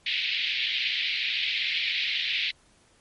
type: band-pass noise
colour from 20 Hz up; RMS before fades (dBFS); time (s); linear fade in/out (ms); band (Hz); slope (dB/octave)
pink; -28; 0.06-2.51; 5; 2100 to 4100; 48
effects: pink hiss -61 dBFS RMS until 3 s + MP3 48 kbps